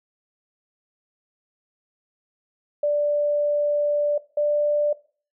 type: tone pair in turn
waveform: sine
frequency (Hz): 587 / 590.2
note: D5 / D5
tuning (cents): -1 / +8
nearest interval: unison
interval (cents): 9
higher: second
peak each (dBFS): -18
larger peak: neither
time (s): 2.83-4.18 / 4.37-4.93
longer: first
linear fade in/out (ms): 5
effects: noise-tail reverb RT60 0.4 s tail -19 dB re dry